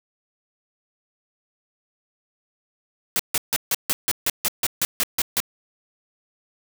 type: noise bursts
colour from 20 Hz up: white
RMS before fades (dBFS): -21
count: 13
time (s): 3.16-5.402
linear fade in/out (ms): 0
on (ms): 34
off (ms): 150
effects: none